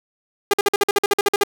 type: tone bursts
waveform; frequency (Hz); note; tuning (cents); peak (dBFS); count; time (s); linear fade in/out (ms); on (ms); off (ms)
sawtooth; 405.6; G#4; -41; -9; 13; 0.51-1.435; 2; 25; 50
effects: none